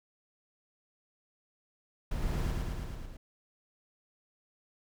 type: noise with echo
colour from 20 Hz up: brown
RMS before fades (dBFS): -33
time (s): 2.11-2.51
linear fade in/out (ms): 5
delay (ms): 110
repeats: 6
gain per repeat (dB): -2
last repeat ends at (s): 3.17
effects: none